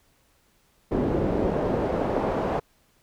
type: noise with band-pass filter sweep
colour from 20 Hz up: brown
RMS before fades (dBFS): -25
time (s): 0.91-2.6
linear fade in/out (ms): 10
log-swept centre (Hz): 380 to 700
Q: 1.4
effects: pink hiss -64 dBFS RMS until 3.02 s